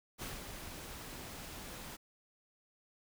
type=noise with ADSR envelope; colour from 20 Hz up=pink; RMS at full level=-42 dBFS; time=0.18-1.97 s; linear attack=42 ms; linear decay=180 ms; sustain=-5 dB; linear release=18 ms; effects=none